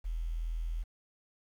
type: tone with quantisation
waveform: sine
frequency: 41.2 Hz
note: E1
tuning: in tune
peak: -32 dBFS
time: 0.04-0.84 s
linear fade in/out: 20 ms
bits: 10
effects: none